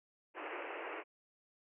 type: band-pass noise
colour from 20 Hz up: pink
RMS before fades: -44 dBFS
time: 0.34-1.04 s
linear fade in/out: 50 ms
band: 310 to 2800 Hz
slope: 96 dB/octave
effects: none